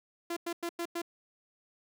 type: tone bursts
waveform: sawtooth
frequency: 341.4 Hz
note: F4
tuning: 39 cents flat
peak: -29 dBFS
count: 5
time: 0.3-1.018 s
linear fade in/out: 5 ms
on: 66 ms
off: 97 ms
effects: none